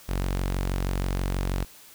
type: tone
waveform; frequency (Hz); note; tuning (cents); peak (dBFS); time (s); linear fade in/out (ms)
sawtooth; 46.25; F#1; 0; -21; 0.08-1.65; 20
effects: white hiss -50 dBFS RMS until 1.94 s